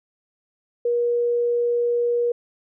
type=tone; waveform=sine; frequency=477.8 Hz; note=A#4; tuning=43 cents sharp; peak=-18 dBFS; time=0.85-2.32 s; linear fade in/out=5 ms; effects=none